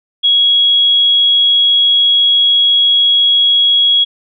sine tone, 3322 Hz, G#7, in tune, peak -7 dBFS, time 0.23-4.05 s, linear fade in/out 20 ms, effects none

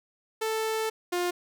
sawtooth tone pair in turn, 440.9 / 354 Hz, A4 / F4, +4 / +23 cents, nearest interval major third, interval 381 cents, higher first, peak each -23 / -22 dBFS, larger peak second, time 0.41-0.9 / 1.12-1.31 s, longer first, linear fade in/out 10 ms, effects none

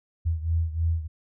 sine beating tone pair, 81.4 / 84.6 Hz, E2 / E2, -21 / +45 cents, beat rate 3.2 Hz, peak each -24 / -28 dBFS, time 0.25-1.08 s, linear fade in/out 20 ms, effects none

